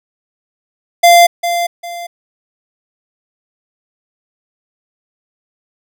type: tone with echo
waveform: square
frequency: 692 Hz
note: F5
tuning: 16 cents flat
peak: -4 dBFS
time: 1.03-1.27 s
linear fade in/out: 10 ms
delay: 400 ms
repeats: 2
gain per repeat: -10 dB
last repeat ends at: 2.07 s
effects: none